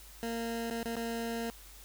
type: tone with dropouts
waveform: 20% pulse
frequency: 230.8 Hz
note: A#3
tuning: 17 cents flat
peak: -29 dBFS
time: 0.23-1.5 s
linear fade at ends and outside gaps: 0 ms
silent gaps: 0.701-0.709 / 0.829-0.855 / 0.955-0.967 s
effects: added 50 Hz sine -53 dBFS peak until 1.84 s + white hiss -54 dBFS RMS until 1.84 s